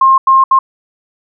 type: tone bursts at uneven times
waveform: sine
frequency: 1065 Hz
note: C6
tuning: 30 cents sharp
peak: -4 dBFS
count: 3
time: 0.01-0.18 / 0.27-0.44 / 0.51-0.59 s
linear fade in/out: 5 ms
effects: none